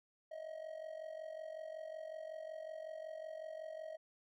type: tone with amplitude modulation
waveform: triangle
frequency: 634 Hz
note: D#5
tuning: 32 cents sharp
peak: -39 dBFS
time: 0.31-3.97 s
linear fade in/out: 10 ms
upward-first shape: sine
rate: 45.4 Hz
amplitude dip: 75%
effects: none